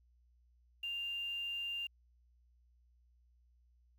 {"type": "tone with quantisation", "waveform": "sine", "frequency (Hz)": 2794, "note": "F7", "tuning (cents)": 0, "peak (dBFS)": -37, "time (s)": [0.83, 1.87], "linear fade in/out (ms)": 5, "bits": 10, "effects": ["added 60 Hz sine -66 dBFS peak until 3.98 s"]}